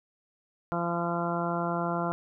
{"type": "harmonic tone", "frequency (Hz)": 171.4, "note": "F3", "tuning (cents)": -32, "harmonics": [1, 2, 3, 4, 5, 6, 7, 8], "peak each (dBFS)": [-32, -35, -37, -33, -38, -36, -41, -36], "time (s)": [0.72, 2.12], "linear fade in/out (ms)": 0, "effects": []}